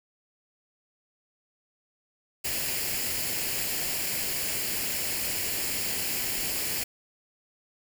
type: noise with comb filter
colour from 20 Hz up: white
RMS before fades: -30 dBFS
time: 2.44-6.84 s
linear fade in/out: 10 ms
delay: 0.41 ms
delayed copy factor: +0.55
effects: none